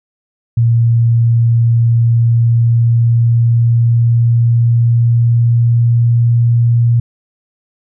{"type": "tone with pitch glide", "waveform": "sine", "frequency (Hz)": [116.54, 118.1], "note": ["A#2", "A#2"], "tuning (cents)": [0, 23], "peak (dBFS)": -7, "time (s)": [0.57, 7], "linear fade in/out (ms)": 5, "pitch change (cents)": 23, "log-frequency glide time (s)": [1.9, 6.38], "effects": []}